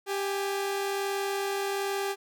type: tone pair together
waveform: sawtooth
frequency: 394.7 / 830.6 Hz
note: G4 / G#5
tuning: +12 / 0 cents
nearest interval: octave + minor second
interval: 1288 cents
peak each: -25 / -33 dBFS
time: 0.06-2.16 s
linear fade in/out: 50 ms
effects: none